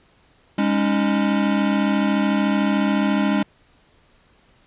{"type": "chord", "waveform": "square", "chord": "Ab suspended fourth", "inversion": "none", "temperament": "equal with one note detuned", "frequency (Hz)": [204.2, 277.2, 311.1], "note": ["Ab3", "Db4", "Eb4"], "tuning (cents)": [-29, 0, 0], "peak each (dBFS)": [-20, -23, -26], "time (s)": [0.58, 3.43], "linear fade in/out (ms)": 5, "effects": ["pink hiss -57 dBFS RMS until 4.66 s", "resampled to 8000 Hz"]}